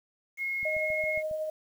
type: tone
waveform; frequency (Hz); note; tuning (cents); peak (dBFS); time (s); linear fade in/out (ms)
sine; 2161; C#7; -45; -29; 0.37-1.23; 50
type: click train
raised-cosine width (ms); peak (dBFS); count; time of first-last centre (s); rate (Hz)
5; -37; 6; 0.63-1.312; 7.33
type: tone with tremolo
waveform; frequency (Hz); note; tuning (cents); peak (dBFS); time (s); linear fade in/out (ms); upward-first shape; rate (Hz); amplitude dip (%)
sine; 622.3; D#5; 0; -28; 0.65-1.5; 5; triangle; 12; 40
effects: 9-bit